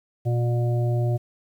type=harmonic tone; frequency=120 Hz; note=B2; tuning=49 cents flat; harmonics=1 / 3 / 5 / 6; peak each=-20 / -31 / -33 / -37 dBFS; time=0.25-1.18 s; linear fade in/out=20 ms; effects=9-bit